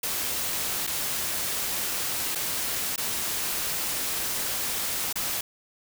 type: noise with dropouts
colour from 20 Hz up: white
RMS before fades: -29 dBFS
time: 0.03-5.41 s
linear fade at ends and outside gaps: 5 ms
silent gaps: 0.868-0.873 / 2.351-2.355 / 2.961-2.978 / 5.128-5.156 s
effects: none